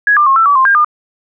sine tone with pitch steps, 1668 / 1191 / 1080 / 1332 / 1146 / 1051 / 1606 / 1209 Hz, G#6 / D6 / C#6 / E6 / D6 / C6 / G6 / D6, +7 / +24 / -45 / +18 / -43 / +7 / +41 / +50 cents, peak -6 dBFS, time 0.07-0.846 s, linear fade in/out 2 ms, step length 97 ms, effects none

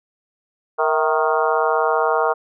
harmonic tone with a mistuned harmonic, 155.56 Hz, D#3, in tune, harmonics 3 / 4 / 5 / 6 / 7 / 8 / 9, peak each -21 / -22 / -23 / -24 / -24 / -25 / -26 dBFS, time 0.78-2.34 s, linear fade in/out 20 ms, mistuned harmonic 4, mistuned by +74 cents, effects none

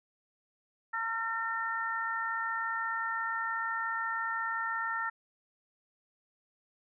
harmonic tone, 454.2 Hz, A#4, 45 cents flat, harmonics 2 / 3 / 4, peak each -38 / -34 / -35 dBFS, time 0.93-5.1 s, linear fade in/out 10 ms, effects none

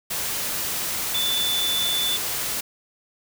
sine tone in noise, 3500 Hz, A7, 10 cents flat, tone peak -22 dBFS, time 1.14-2.17 s, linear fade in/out 10 ms, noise white, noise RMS -27 dBFS, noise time 0.1-2.61 s, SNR +2 dB, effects none

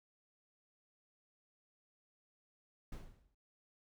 brown noise with exponential decay, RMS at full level -41 dBFS, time 2.92-3.35 s, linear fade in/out 5 ms, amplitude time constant 92 ms, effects none

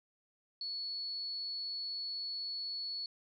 sine tone, 4404 Hz, C#8, 12 cents flat, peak -37 dBFS, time 0.61-3.06 s, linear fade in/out 2 ms, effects none

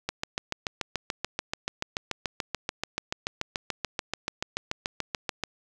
click train, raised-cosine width 0.2 ms, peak -11 dBFS, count 38, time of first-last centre 0.09-5.437 s, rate 6.92 Hz, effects none

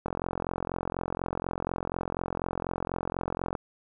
click train, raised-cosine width 1 ms, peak -16 dBFS, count 155, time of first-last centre 0.06-3.552 s, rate 44.1 Hz, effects none

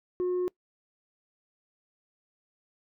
sine tone, 361.3 Hz, F#4, 41 cents flat, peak -23 dBFS, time 0.2-0.48 s, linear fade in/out 0 ms, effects noise-tail reverb RT60 0.1 s tail -25 dB re dry + tanh soft clip ceiling -25 dBFS

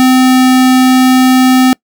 square tone, 257.1 Hz, C4, 30 cents flat, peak -5 dBFS, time 0-1.73 s, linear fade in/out 0 ms, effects noise-tail reverb RT60 0.1 s tail -26 dB re dry

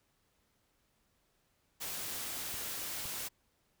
white noise, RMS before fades -40 dBFS, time 1.8-3.29 s, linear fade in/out 20 ms
clicks, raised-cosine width 5 ms, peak -37 dBFS, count 2, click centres 2.542 / 3.056 s
effects pink hiss -75 dBFS RMS until 3.8 s

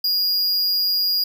square tone, 4857 Hz, D#8, 43 cents flat, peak -18 dBFS, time 0.04-1.24 s, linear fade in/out 5 ms, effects none

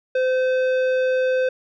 sine tone with tanh clipping, 514 Hz, C5, 31 cents flat, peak -19 dBFS, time 0.15-1.49 s, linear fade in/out 5 ms, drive 12 dB, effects none

